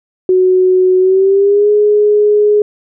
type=tone with pitch glide; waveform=sine; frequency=370 to 417.7 Hz; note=F#4 to G#4; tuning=0 to +10 cents; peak=-6 dBFS; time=0.29-2.62 s; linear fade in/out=2 ms; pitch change=+210 cents; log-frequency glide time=0.99-1.7 s; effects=none